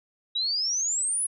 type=exponential sweep; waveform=sine; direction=up; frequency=3802 to 10548 Hz; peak=-24 dBFS; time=0.35-1.27 s; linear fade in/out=10 ms; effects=none